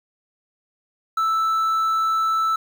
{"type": "tone", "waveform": "triangle", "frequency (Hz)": 1318.5, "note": "E6", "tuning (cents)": 0, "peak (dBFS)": -16, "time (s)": [1.17, 2.56], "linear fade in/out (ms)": 5, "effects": ["8-bit"]}